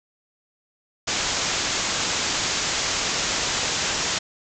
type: low-pass noise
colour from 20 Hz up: white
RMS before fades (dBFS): -25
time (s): 1.07-4.19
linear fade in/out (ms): 10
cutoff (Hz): 7400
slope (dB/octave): 96
effects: none